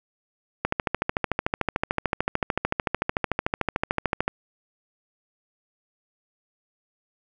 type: click train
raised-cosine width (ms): 0.5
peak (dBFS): -7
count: 50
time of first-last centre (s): 0.65-4.28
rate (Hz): 13.5
effects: none